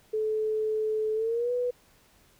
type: tone with pitch glide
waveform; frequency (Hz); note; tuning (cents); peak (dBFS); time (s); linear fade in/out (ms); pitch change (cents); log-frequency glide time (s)
sine; 433.3 to 492; A4 to B4; -27 to -7; -25; 0.13-1.71; 10; +220; 1.14-1.52
effects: pink hiss -61 dBFS RMS until 2.39 s